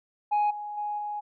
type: tone with level steps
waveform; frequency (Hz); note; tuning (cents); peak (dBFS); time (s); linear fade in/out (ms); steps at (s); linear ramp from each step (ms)
sine; 833; G#5; +5; -19 / -33 / -28 / -30; 0.31-1.21; 20; 0.5 / 0.77 / 0.98; 10
effects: tanh soft clip ceiling -20 dBFS